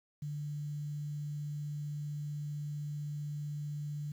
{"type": "tone with quantisation", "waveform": "sine", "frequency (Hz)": 147.4, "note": "D3", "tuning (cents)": 7, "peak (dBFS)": -36, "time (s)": [0.22, 4.12], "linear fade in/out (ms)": 5, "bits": 10, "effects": []}